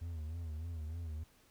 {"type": "tone with vibrato", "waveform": "triangle", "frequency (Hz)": 80.8, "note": "E2", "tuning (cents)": -34, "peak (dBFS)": -37, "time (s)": [0.01, 1.24], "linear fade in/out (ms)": 10, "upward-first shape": "sine", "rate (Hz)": 3.3, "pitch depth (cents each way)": 100, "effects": ["pink hiss -67 dBFS RMS until 1.5 s"]}